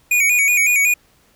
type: tone with vibrato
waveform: square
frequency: 2349 Hz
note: D7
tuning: in tune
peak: -13 dBFS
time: 0.11-0.94 s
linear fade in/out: 5 ms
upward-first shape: square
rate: 5.4 Hz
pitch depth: 75 cents each way
effects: pink hiss -56 dBFS RMS until 1.35 s